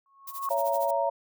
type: tone with exponential growth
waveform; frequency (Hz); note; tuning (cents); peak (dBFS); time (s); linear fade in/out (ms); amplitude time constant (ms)
sine; 1098; C#6; -17; -25; 0.06-0.49; 1; 92
type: noise with tremolo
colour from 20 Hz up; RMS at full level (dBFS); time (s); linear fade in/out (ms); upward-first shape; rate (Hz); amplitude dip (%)
violet; -38; 0.27-0.91; 5; sine; 13; 90
type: chord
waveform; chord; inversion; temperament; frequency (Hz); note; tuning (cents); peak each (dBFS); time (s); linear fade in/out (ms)
sine; A# diminished; first; just; 559.4 / 671.3 / 932.3; C#5 / E5 / A#5; +16 / +31 / 0; -28; 0.5-1.1; 10
effects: none